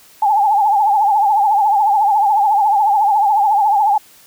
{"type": "tone with vibrato", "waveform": "sine", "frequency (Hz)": 830.6, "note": "G#5", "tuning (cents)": 0, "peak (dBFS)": -10, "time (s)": [0.22, 3.98], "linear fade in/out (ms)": 5, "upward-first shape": "triangle", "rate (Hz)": 14, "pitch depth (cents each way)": 120, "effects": ["white hiss -46 dBFS RMS until 4.26 s"]}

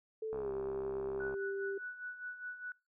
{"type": "tone with pitch glide", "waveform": "sine", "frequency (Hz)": [439.3, 393.6], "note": ["A4", "G4"], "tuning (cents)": [-3, 7], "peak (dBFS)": -36, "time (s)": [0.22, 1.78], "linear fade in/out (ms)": 5, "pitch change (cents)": -190, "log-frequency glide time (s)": [0.35, 0.51]}
{"type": "click train", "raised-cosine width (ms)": 1, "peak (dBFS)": -32, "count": 69, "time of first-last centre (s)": [0.33, 1.34], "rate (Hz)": 67.3}
{"type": "tone with tremolo", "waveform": "sine", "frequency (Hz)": 1479, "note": "F#6", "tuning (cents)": -1, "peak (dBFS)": -39, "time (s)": [1.2, 2.72], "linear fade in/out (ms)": 2, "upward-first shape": "sine", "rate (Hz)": 4.9, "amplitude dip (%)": 70}
{"effects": ["noise-tail reverb RT60 0.3 s tail -25 dB re dry"]}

